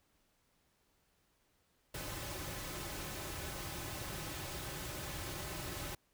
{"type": "noise with comb filter", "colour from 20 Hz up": "pink", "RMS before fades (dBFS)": -43, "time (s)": [1.94, 5.95], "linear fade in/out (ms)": 5, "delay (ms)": 4.3, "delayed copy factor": -0.55, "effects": ["pink hiss -75 dBFS RMS until 6.13 s"]}